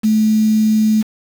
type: tone with quantisation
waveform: sine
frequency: 216.8 Hz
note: A3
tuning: 25 cents flat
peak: -10 dBFS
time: 0.03-1.03 s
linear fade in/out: 20 ms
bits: 5
effects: none